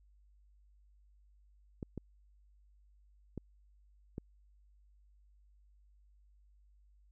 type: clicks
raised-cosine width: 3 ms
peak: -27 dBFS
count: 4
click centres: 1.828 / 1.977 / 3.377 / 4.181 s
effects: added 50 Hz sine -62 dBFS peak until 7.11 s